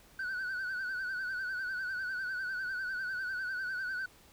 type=tone with vibrato; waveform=sine; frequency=1511 Hz; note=F#6; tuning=36 cents sharp; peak=-31 dBFS; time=0.19-4.06 s; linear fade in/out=5 ms; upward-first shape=triangle; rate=10 Hz; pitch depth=83 cents each way; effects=tanh soft clip ceiling -33 dBFS + pink hiss -60 dBFS RMS until 4.32 s